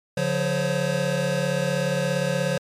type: tone cluster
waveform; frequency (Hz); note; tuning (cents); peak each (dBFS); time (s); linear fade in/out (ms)
square; 142.9 / 178.5 / 519 / 556; D3 / F3 / C5 / C#5; -47 / +38 / -14 / +5; -28; 0.17-2.58; 5
effects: low-pass 10000 Hz 12 dB/octave + MP3 96 kbps